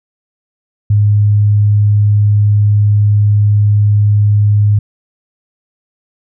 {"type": "tone", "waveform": "sine", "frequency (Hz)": 103.83, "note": "G#2", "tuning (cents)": 0, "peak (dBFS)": -6, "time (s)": [0.9, 4.79], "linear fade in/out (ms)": 5, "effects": []}